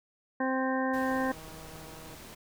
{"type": "harmonic tone", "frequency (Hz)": 261.6, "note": "C4", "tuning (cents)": 0, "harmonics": [1, 2, 3, 4, 6, 7], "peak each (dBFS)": [-30, -33, -35, -36, -38, -38], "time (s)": [0.4, 1.32], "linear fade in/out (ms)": 5}
{"type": "noise", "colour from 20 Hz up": "pink", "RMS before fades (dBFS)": -48, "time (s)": [0.93, 2.35], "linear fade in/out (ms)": 10}
{"type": "click train", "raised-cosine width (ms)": 1, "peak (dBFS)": -37, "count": 169, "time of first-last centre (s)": [1.09, 2.147], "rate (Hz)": 159}
{"effects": []}